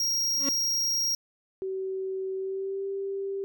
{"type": "tone", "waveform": "square", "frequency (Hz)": 5610, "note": "F8", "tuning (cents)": 7, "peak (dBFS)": -25, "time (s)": [0, 1.15], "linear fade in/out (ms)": 2}
{"type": "tone with exponential growth", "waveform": "35% pulse", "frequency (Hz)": 277.2, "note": "C#4", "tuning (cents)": 0, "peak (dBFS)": -24, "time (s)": [0.32, 0.49], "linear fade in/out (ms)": 2, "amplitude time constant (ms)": 35}
{"type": "tone with pitch glide", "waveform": "sine", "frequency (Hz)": [381, 392.6], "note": ["G4", "G4"], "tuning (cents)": [-49, 3], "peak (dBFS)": -29, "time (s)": [1.62, 3.44], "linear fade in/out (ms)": 0, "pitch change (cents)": 52, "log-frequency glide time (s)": [2.35, 2.86]}
{"effects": []}